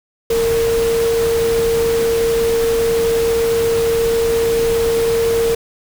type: tone in noise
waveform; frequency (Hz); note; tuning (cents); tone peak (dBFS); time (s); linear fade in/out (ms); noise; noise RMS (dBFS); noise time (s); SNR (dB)
sine; 460; A#4; -23; -13; 0.3-5.55; 5; pink; -25; 0.3-5.55; +9
effects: none